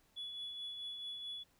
sine tone with tremolo, 3410 Hz, G#7, 45 cents sharp, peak -39 dBFS, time 0.16-1.44 s, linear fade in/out 20 ms, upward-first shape triangle, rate 4.6 Hz, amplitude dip 45%, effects tanh soft clip ceiling -38 dBFS + pink hiss -72 dBFS RMS until 1.59 s

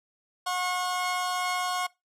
sawtooth tone pair together, 724.8 / 1086 Hz, F#5 / C#6, -36 / -36 cents, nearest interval perfect fifth, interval 700 cents, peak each -26 dBFS, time 0.46-1.87 s, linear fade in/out 10 ms, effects noise-tail reverb RT60 0.2 s tail -21 dB re dry + low-pass 11000 Hz 12 dB/octave

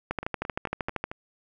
two click trains, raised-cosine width 0.5 ms, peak -13 / -20 dBFS, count 13 / 5, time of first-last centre 0.11-1.04 / 0.23-1.115 s, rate 12.9 / 4.52 Hz, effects none

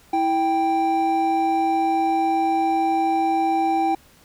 triangle tone pair together, 327.7 / 784 Hz, E4 / G5, -10 / 0 cents, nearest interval octave + minor third, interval 1510 cents, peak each -21 / -17 dBFS, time 0.13-3.95 s, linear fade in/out 5 ms, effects pink hiss -53 dBFS RMS until 4.24 s

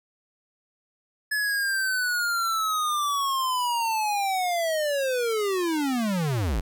square linear sweep, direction down, 1716 to 41.2 Hz, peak -24 dBFS, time 1.31-6.61 s, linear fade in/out 10 ms, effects none

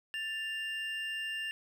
triangle tone pair together, 1768.8 / 2794 Hz, A6 / F7, +9 / 0 cents, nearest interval minor sixth, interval 791 cents, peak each -37 / -35 dBFS, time 0.14-1.51 s, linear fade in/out 0 ms, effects none

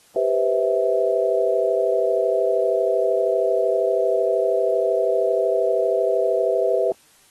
sine chord, C major seventh, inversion second, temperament just, 392.4 / 490.5 / 523.3 / 654.1 Hz, G4 / B4 / C5 / E5, +2 / -12 / 0 / -14 cents, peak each -23 / -22 / -25 / -21 dBFS, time 0.16-6.92 s, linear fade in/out 2 ms, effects white hiss -55 dBFS RMS until 7.3 s + AAC 32 kbps

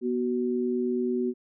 sine tone pair together, 243.9 / 373 Hz, B3 / F#4, -21 / +14 cents, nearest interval perfect fifth, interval 735 cents, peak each -27 dBFS, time 0.01-1.34 s, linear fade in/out 50 ms, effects none

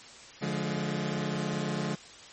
sawtooth chord, D diminished, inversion none, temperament just, 146.83 / 176.2 / 211.4 Hz, D3 / F3 / Ab3, 0 / +16 / +31 cents, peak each -30 dBFS, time 0.41-1.96 s, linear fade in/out 20 ms, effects white hiss -49 dBFS RMS until 2.32 s + MP3 32 kbps

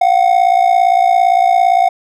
triangle ring-modulated tone, 730 Hz, F#5, 24 cents flat, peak -3 dBFS, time 0.01-1.89 s, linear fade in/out 5 ms, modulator 28.8 Hz, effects none

